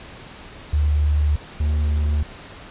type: tone pair in turn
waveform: sine / triangle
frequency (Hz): 74.2 / 74.67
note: D2 / D2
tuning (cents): +18 / +29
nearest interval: unison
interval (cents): 11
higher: second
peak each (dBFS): -15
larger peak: neither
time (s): 0.73-1.36 / 1.6-2.23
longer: neither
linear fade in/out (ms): 5
effects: pink hiss -40 dBFS RMS until 2.7 s + resampled to 8000 Hz